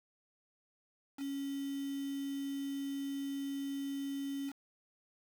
sine tone with quantisation, 277.2 Hz, C#4, in tune, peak -36 dBFS, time 1.17-4.53 s, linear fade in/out 50 ms, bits 8, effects none

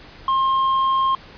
triangle tone with hard clipping, 1065 Hz, C6, 30 cents sharp, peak -17 dBFS, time 0.28-1.15 s, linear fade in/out 2 ms, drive 7 dB, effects pink hiss -43 dBFS RMS until 1.37 s + resampled to 11025 Hz

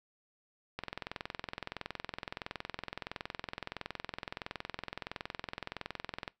click train, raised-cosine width 0.3 ms, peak -21 dBFS, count 119, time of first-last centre 0.79-6.278 s, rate 21.5 Hz, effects noise-tail reverb RT60 0.2 s tail -22 dB re dry

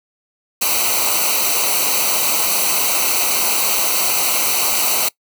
white noise with comb filter, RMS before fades -17 dBFS, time 0.61-5.09 s, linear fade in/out 10 ms, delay 0.58 ms, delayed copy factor -0.85, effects noise-tail reverb RT60 0.1 s tail -22 dB re dry

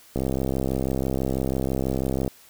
click train, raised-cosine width 2 ms, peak -12 dBFS, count 141, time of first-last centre 0.16-2.278 s, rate 66.1 Hz, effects white hiss -52 dBFS RMS until 2.49 s

